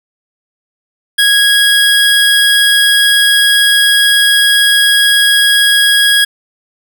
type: tone pair together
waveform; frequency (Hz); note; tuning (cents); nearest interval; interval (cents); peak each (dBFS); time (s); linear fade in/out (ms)
square; 1653 / 3306; G#6 / G#7; -9 / -9; octave; 1200; -10; 1.18-6.25; 10
effects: none